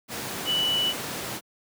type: tone in noise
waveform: sine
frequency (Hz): 2963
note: F#7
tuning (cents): +2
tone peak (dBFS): -22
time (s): 0.45-0.94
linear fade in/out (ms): 50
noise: pink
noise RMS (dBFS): -32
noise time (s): 0.08-1.41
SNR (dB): +7
effects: high-pass 150 Hz 12 dB/octave